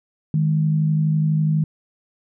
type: tone pair together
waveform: sine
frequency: 155.6 / 207.7 Hz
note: D#3 / G#3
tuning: 0 / 0 cents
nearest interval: perfect fourth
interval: 500 cents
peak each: -16 / -26 dBFS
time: 0.34-1.64 s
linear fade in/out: 2 ms
effects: none